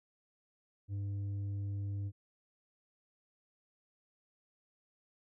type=tone with tanh clipping; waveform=sine; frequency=100 Hz; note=G2; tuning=35 cents sharp; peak=-36 dBFS; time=0.88-2.12 s; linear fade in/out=50 ms; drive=5 dB; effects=none